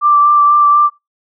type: tone with vibrato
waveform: sine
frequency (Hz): 1174.7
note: D6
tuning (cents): 0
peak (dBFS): -6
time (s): 0.01-0.9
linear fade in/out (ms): 50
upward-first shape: sine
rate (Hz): 4.1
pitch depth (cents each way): 14
effects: noise-tail reverb RT60 0.2 s tail -17 dB re dry